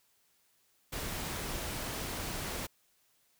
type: noise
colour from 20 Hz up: pink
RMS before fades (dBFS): -38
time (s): 0.92-2.67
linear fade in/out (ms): 10
effects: white hiss -71 dBFS RMS until 3.39 s